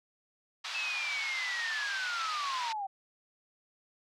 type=band-pass noise; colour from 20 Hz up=white; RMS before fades=-39 dBFS; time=0.64-2.73 s; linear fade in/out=10 ms; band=840 to 4800 Hz; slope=24 dB/octave
type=linear sweep; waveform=sine; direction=down; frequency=2637 to 760 Hz; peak=-33 dBFS; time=0.74-2.87 s; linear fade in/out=10 ms
effects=none